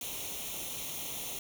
white noise with comb filter, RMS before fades -39 dBFS, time 0.01-1.39 s, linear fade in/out 2 ms, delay 0.31 ms, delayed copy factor +0.75, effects none

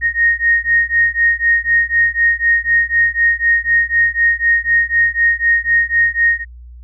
sine beating tone pair, 1859 / 1863 Hz, A#6 / A#6, -5 / -2 cents, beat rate 4 Hz, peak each -14 dBFS, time 0.01-6.45 s, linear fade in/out 50 ms, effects added 60 Hz sine -33 dBFS peak until 6.83 s

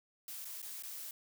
blue noise with dropouts, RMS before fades -45 dBFS, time 0.28-1.11 s, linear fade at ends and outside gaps 1 ms, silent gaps 0.447-0.453 / 0.618-0.627 / 0.824-0.835 s, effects none

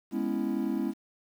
triangle chord, C# minor seventh, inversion second, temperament equal, 207.7 / 246.9 / 277.2 / 329.6 Hz, G#3 / B3 / C#4 / E4, 0 / 0 / 0 / 0 cents, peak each -31 dBFS, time 0.11-0.94 s, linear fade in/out 50 ms, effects 9-bit

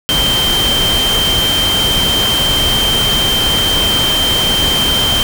sine tone in noise, 3136 Hz, G7, in tune, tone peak -12 dBFS, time 0.09-5.23 s, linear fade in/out 0 ms, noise pink, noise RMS -17 dBFS, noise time 0.09-5.23 s, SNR +2 dB, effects none

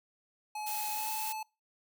square tone with pitch glide, 850 to 868.9 Hz, G#5 to A5, +40 to -22 cents, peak -37 dBFS, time 0.55-1.43 s, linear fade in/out 5 ms, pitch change +38 cents, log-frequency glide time 0.93-1.1 s
blue noise, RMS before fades -38 dBFS, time 0.66-1.33 s, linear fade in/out 10 ms
effects noise-tail reverb RT60 0.3 s tail -25 dB re dry

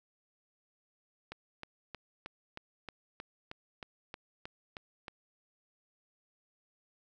click train, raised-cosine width 0.3 ms, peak -26 dBFS, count 13, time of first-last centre 1.32-5.082 s, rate 3.19 Hz, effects none

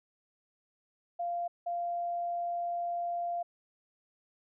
sine tone bursts at uneven times, 694 Hz, F5, 11 cents flat, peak -31 dBFS, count 2, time 1.19-1.48 / 1.66-3.43 s, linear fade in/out 10 ms, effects none

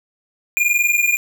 square tone pair together, 2408 / 2429 Hz, D7 / D#7, +43 / -42 cents, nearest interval unison, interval 15 cents, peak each -18 dBFS, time 0.57-1.17 s, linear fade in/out 0 ms, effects none

